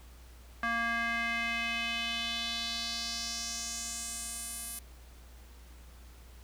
square tone with band-pass filter sweep, 232.3 Hz, A#3, 6 cents flat, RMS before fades -35 dBFS, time 0.63-4.79 s, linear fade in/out 2 ms, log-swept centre 1500 to 11000 Hz, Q 2.7, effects added 60 Hz sine -50 dBFS peak until 6.43 s + pink hiss -59 dBFS RMS until 6.43 s

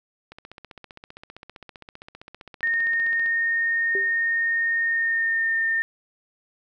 click train, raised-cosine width 0.3 ms, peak -25 dBFS, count 46, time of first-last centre 0.32-3.261 s, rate 15.3 Hz
sine tone with pitch glide, 1840 to 1814.7 Hz, A#6 to A#6, -23 to -47 cents, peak -20 dBFS, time 2.63-5.82 s, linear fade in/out 0 ms, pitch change -24 cents, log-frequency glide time 4.83-5.6 s
sine tone with exponential decay, 392 Hz, G4, in tune, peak -24 dBFS, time 3.95-4.17 s, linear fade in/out 1 ms, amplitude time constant 46 ms
effects none

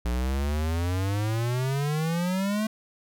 square exponential sweep, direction up, 58.27 to 220 Hz, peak -25 dBFS, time 0.05-2.67 s, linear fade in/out 5 ms, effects none

